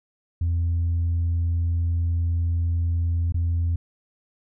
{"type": "tone with dropouts", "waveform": "sine", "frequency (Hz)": 84.7, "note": "E2", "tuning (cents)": 48, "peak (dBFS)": -18, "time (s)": [0.41, 3.76], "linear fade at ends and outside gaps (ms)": 5, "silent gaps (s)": [3.323, 3.343], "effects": ["tanh soft clip ceiling -18 dBFS"]}